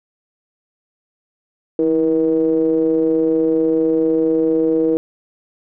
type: ring-modulated tone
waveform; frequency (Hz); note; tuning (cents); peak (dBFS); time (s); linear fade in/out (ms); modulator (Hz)
triangle; 77.78; D#2; 0; -8; 1.79-4.97; 0; 401
effects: none